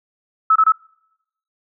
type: tone bursts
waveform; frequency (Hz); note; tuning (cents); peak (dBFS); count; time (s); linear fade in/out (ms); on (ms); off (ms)
sine; 1300; E6; -24; -9; 3; 0.5-0.721; 5; 57; 25
effects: noise-tail reverb RT60 0.8 s tail -26 dB re dry